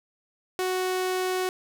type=tone; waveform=sawtooth; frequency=370 Hz; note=F#4; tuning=in tune; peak=-21 dBFS; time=0.59-1.49 s; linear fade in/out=0 ms; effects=none